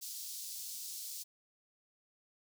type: high-pass noise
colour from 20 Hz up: pink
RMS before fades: -44 dBFS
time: 0.01-1.24 s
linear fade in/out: 20 ms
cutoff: 4500 Hz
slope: 24 dB/octave
effects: none